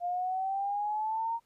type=exponential sweep; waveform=sine; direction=up; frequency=698.5 to 932.3 Hz; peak=-29 dBFS; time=0-1.4 s; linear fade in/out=50 ms; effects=pink hiss -73 dBFS RMS until 1.45 s + resampled to 32000 Hz